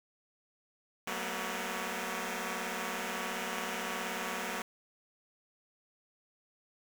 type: tone cluster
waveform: 5% pulse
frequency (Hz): 187.8 / 224.8 / 243.5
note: F#3 / A3 / B3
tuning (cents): +26 / +37 / -24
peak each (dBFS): -28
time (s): 1.07-4.62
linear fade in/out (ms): 2
effects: 9-bit